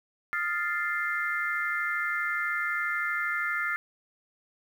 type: chord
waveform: sine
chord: F dominant seventh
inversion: third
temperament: equal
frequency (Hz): 1244.5 / 1396.9 / 1760 / 2093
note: Eb6 / F6 / A6 / C7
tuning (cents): 0 / 0 / 0 / 0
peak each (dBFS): -37 / -31 / -32 / -32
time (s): 0.33-3.76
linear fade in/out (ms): 0
effects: 9-bit